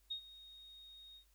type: tone with ADSR envelope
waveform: sine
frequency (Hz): 3729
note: A#7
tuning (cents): 0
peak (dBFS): -37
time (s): 0.1-1.25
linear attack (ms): 14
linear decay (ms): 90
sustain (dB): -17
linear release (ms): 89
effects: added 50 Hz sine -69 dBFS peak until 1.34 s + white hiss -75 dBFS RMS until 1.34 s